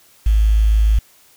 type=tone with quantisation; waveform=sine; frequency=53.5 Hz; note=A1; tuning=48 cents flat; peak=-10 dBFS; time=0.26-0.99 s; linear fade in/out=5 ms; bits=6; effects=white hiss -51 dBFS RMS until 1.36 s